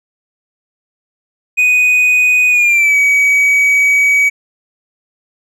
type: tone with pitch glide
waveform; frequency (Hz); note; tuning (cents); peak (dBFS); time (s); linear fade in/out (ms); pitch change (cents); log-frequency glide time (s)
triangle; 2489 to 2269; D#7 to C#7; 0 to +40; -6; 1.57-4.3; 20; -160; 2.49-2.97
effects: none